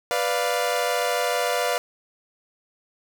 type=chord; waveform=sawtooth; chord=B diminished; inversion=none; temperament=equal; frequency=493.9 / 587.3 / 698.5 Hz; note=B4 / D5 / F5; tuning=0 / 0 / 0 cents; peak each=-22 / -23 / -22 dBFS; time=0.11-1.78 s; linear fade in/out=0 ms; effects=none